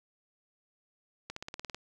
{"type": "accelerating click train", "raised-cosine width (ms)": 0.2, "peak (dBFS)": -22, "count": 9, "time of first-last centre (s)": [1.3, 1.746], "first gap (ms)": 64, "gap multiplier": 0.96, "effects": []}